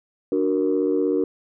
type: chord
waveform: sine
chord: D augmented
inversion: none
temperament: equal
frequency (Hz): 293.7 / 370 / 466.2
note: D4 / F#4 / A#4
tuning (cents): 0 / 0 / 0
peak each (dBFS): -22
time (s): 0.32-1.24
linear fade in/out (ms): 2
effects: tanh soft clip ceiling -11 dBFS